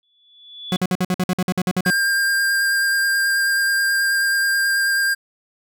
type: tone with exponential growth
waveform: sine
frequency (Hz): 3440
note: A7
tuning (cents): -40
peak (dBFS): -25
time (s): 0.03-0.77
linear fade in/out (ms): 1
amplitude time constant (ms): 160
type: tone bursts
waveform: 40% pulse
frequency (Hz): 182.7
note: F#3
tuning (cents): -22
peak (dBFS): -16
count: 13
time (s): 0.72-1.903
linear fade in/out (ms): 2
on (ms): 43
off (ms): 52
type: tone with vibrato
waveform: square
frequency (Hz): 1599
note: G6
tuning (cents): +34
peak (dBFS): -17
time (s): 1.85-5.15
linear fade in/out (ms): 20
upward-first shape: sine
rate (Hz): 9.3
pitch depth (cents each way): 13
effects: none